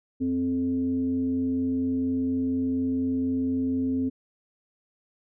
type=tone with frequency modulation; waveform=sine; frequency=261.6 Hz; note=C4; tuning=in tune; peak=-23 dBFS; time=0.2-4.1 s; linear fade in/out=20 ms; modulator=173 Hz; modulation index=0.39; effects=none